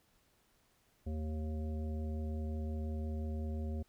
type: harmonic tone with a mistuned harmonic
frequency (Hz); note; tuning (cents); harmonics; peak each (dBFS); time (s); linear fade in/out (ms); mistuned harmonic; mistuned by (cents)
77.78; D#2; 0; 1 / 3 / 5 / 7 / 9; -36 / -43 / -50 / -52 / -57; 1.06-3.83; 10; 3; -43
effects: pink hiss -72 dBFS RMS until 3.88 s